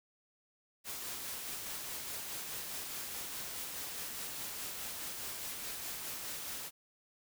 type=noise with tremolo; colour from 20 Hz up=white; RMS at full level=-41 dBFS; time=0.84-6.71 s; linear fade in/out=50 ms; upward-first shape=sine; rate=4.8 Hz; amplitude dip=25%; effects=none